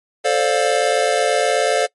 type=chord; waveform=square; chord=D minor seventh; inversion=second; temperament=just; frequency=440.5 / 528.6 / 587.3 / 704.8 Hz; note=A4 / C5 / D5 / F5; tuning=+2 / +18 / 0 / +16 cents; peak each=-21 dBFS; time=0.24-1.87 s; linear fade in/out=20 ms; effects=noise-tail reverb RT60 0.1 s tail -22 dB re dry + MP3 48 kbps